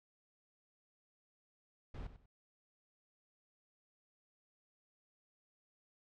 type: noise with echo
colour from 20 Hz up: brown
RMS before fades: -45 dBFS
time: 1.94-2.07 s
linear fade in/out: 5 ms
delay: 95 ms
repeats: 2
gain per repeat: -12 dB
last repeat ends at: 2.26 s
effects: low-pass 4000 Hz 12 dB/octave